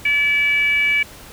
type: tone with frequency modulation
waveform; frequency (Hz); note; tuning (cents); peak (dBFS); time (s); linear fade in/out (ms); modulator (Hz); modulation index
sine; 2303; D7; -34; -14; 0.05-1.03; 5; 584; 0.46
effects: pink hiss -40 dBFS RMS until 1.32 s